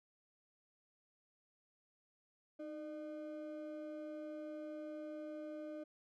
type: ring-modulated tone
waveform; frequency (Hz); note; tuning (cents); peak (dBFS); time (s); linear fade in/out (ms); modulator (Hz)
triangle; 456.2; A#4; -37; -39; 2.59-5.84; 10; 146
effects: none